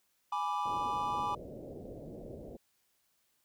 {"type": "chord", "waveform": "triangle", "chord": "G# diminished", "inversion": "none", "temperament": "equal", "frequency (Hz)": [830.6, 987.8, 1174.7], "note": ["G#5", "B5", "D6"], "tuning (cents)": [0, 0, 0], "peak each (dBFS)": -34, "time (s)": [0.32, 1.35], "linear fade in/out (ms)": 5}
{"type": "low-pass noise", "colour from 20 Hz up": "white", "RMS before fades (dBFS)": -46, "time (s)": [0.65, 2.57], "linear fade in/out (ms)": 10, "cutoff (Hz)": 600, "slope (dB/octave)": 48}
{"effects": ["white hiss -75 dBFS RMS until 3.44 s"]}